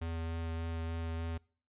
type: tone with vibrato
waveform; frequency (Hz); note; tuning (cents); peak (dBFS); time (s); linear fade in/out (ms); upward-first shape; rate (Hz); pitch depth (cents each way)
square; 82.41; E2; 0; -36; 0.01-1.38; 10; sine; 3.4; 10
effects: noise-tail reverb RT60 0.5 s tail -26 dB re dry + resampled to 8000 Hz